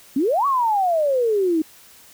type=exponential two-way sweep; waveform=sine; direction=up then down; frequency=248.2 to 1150 to 306.5 Hz; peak=-16 dBFS; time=0.16-1.62 s; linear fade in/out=5 ms; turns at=0.46 s; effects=white hiss -48 dBFS RMS until 2.13 s